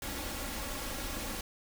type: noise with comb filter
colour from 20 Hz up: pink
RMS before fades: -38 dBFS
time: 0.02-1.41 s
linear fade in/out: 2 ms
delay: 3.6 ms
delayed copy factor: +0.6
effects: none